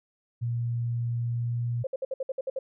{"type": "tone with pitch glide", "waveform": "sine", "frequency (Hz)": [118.5, 119.39], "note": ["A#2", "A#2"], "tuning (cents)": [29, 42], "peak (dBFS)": -26, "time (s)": [0.41, 1.84], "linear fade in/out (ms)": 20, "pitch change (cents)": 13, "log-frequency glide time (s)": [1.26, 1.65]}
{"type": "tone bursts", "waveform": "sine", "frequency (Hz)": 529, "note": "C5", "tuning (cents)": 19, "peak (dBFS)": -27, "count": 9, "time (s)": [1.84, 2.59], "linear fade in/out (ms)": 5, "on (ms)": 30, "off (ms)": 60}
{"effects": []}